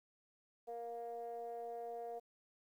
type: ring-modulated tone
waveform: triangle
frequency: 116.8 Hz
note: A#2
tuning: 4 cents sharp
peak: -37 dBFS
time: 0.67-2.2 s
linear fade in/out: 20 ms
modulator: 586 Hz
effects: tanh soft clip ceiling -35 dBFS + 12-bit